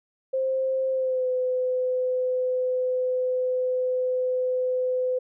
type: tone with pitch glide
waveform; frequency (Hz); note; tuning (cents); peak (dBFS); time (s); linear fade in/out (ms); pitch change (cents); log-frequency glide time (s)
sine; 526 to 507.2; C5 to B4; +9 to +46; -22; 0.33-5.19; 10; -63; 0.91-1.28
effects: none